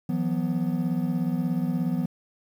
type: chord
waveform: triangle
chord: E suspended second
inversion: none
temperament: equal with one note detuned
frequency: 164.81 / 181.61 / 246.9 Hz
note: E3 / F#3 / B3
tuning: 0 / -32 / 0 cents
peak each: -26 dBFS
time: 0.09-2.06 s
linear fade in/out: 5 ms
effects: 9-bit